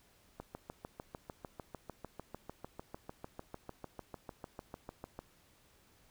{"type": "click train", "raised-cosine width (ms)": 1, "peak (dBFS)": -29, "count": 33, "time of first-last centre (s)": [0.4, 5.19], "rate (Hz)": 6.68, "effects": ["pink hiss -67 dBFS RMS until 6.1 s"]}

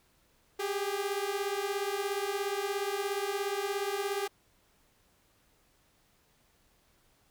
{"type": "beating tone pair", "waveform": "sawtooth", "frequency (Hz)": [392, 409], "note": ["G4", "G#4"], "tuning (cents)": [0, -26], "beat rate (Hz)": 17, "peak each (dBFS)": -30, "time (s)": [0.59, 4.28], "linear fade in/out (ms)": 10, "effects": ["pink hiss -68 dBFS RMS until 7.3 s"]}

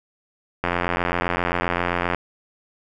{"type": "click train", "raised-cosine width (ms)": 0.5, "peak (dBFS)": -6, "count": 133, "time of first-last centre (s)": [0.64, 2.147], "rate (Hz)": 87.6, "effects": []}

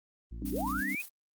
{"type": "harmonic tone", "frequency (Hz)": 56.8, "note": "A#1", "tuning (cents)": -44, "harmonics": [1, 2, 3, 4, 5, 6], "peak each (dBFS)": [-39, -49, -53, -54, -59, -59], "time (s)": [0.31, 0.81], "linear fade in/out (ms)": 10}
{"type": "chord", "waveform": "sine", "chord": "G suspended fourth", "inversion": "none", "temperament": "equal with one note detuned", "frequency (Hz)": [196.91, 261.6, 293.7], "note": ["G3", "C4", "D4"], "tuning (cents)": [8, 0, 0], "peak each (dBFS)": -38, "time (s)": [0.42, 0.95], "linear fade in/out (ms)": 2}
{"type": "noise with tremolo", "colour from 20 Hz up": "blue", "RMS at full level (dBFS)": -43, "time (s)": [0.45, 1.09], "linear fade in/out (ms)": 10, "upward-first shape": "square", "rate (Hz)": 9.1, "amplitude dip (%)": 50}
{"type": "linear sweep", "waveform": "sine", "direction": "up", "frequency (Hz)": [310.7, 2557], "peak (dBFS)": -32, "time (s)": [0.52, 1.02], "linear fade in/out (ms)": 10}
{"effects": ["Opus 24 kbps"]}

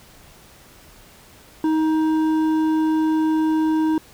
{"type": "tone with hard clipping", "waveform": "triangle", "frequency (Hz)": 314.7, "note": "D#4", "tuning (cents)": 20, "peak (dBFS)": -18, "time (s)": [1.64, 3.98], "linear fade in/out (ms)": 2, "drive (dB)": 11, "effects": ["pink hiss -48 dBFS RMS until 4.13 s"]}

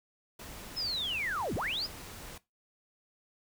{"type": "noise", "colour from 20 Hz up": "pink", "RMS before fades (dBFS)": -46, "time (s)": [0.39, 2.38], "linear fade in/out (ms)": 5}
{"type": "linear two-way sweep", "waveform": "sine", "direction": "down then up", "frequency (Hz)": [5274, 54.4, 5274], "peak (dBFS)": -31, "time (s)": [0.76, 1.87], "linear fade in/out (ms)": 20, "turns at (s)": 1.55}
{"effects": ["noise-tail reverb RT60 0.2 s tail -18 dB re dry"]}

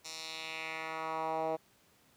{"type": "tone with band-pass filter sweep", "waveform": "10% pulse", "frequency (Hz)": 160, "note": "D#3", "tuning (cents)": 49, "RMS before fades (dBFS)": -38, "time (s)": [0.04, 1.57], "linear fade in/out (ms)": 20, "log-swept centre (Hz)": [5900, 590], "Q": 2, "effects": ["pink hiss -66 dBFS RMS until 2.16 s", "high-pass 100 Hz 12 dB/octave"]}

